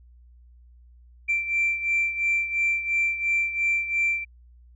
sine beating tone pair, 2349 / 2351.9 Hz, D7 / D7, 0 / +2 cents, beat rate 2.9 Hz, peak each -22 / -27 dBFS, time 1.28-4.25 s, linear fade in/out 20 ms, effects tanh soft clip ceiling -16 dBFS + added 60 Hz sine -49 dBFS peak until 4.75 s

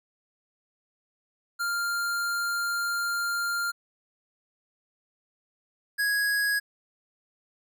square tone pair in turn, 1396.9 / 1661.2 Hz, F6 / G#6, 0 / 0 cents, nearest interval minor third, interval 300 cents, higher second, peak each -27 / -24 dBFS, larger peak second, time 1.59-3.72 / 5.98-6.6 s, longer first, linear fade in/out 20 ms, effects none

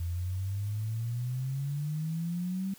sine exponential sweep, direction up, 83.6 to 196 Hz, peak -30 dBFS, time 0-2.74 s, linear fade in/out 5 ms, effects white hiss -55 dBFS RMS until 2.78 s

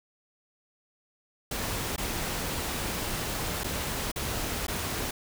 pink noise with dropouts, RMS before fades -32 dBFS, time 1.51-5.11 s, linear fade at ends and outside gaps 5 ms, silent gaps 1.962-1.979 / 3.636-3.642 / 4.117-4.159 / 4.668-4.681 s, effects none

